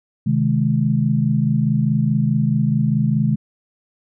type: chord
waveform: sine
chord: Ab major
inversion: first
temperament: equal with one note detuned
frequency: 130.81 / 155.56 / 211.6 Hz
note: C3 / Eb3 / Ab3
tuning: 0 / 0 / +33 cents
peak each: -19 dBFS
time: 0.26-3.36 s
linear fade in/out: 10 ms
effects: none